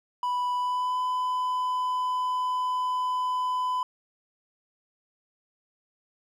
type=tone with pitch glide; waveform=triangle; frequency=987.8 to 1005.1 Hz; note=B5 to B5; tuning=0 to +30 cents; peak=-23 dBFS; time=0.23-3.83 s; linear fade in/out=2 ms; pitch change=+30 cents; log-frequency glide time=0.54-0.99 s; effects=none